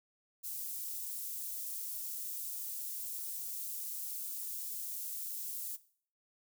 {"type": "high-pass noise", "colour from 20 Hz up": "white", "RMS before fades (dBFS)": -41, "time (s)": [0.43, 5.77], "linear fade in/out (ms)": 20, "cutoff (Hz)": 9100, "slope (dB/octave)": 12, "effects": ["noise-tail reverb RT60 0.5 s tail -17 dB re dry"]}